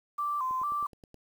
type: tone with vibrato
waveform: sine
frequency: 1100 Hz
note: C#6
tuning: 14 cents flat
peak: -28 dBFS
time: 0.18-0.87 s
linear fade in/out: 10 ms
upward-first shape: square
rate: 2.2 Hz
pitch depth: 110 cents each way
type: click train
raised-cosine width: 2 ms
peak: -37 dBFS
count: 7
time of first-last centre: 0.51-1.144 s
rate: 9.47 Hz
effects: 9-bit